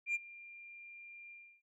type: tone with ADSR envelope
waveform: sine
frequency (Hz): 2391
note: D7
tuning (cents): +30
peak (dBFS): -28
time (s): 0.06-1.62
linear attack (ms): 86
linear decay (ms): 28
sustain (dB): -22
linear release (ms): 310
effects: noise-tail reverb RT60 0.1 s tail -21 dB re dry + tanh soft clip ceiling -30 dBFS